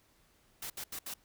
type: noise bursts at uneven times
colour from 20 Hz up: white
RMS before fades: -41 dBFS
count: 4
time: 0.62-0.7 / 0.77-0.84 / 0.92-0.99 / 1.06-1.14 s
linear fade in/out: 5 ms
effects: pink hiss -68 dBFS RMS until 1.24 s